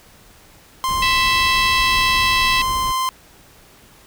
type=tone with pitch glide; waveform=45% pulse; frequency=1046.5 to 1040.5 Hz; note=C6 to C6; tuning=0 to -10 cents; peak=-18 dBFS; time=0.84-3.09 s; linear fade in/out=0 ms; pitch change=-10 cents; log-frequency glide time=1.76-1.97 s
type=noise; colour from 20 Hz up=brown; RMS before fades=-30 dBFS; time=0.88-2.92 s; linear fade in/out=10 ms
type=harmonic tone; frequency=659.3 Hz; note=E5; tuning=in tune; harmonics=3 / 4 / 5 / 6 / 7 / 8; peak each=-22 / -20 / -25 / -24 / -30 / -28 dBFS; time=1.02-2.62 s; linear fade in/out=5 ms
effects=pink hiss -48 dBFS RMS until 4.06 s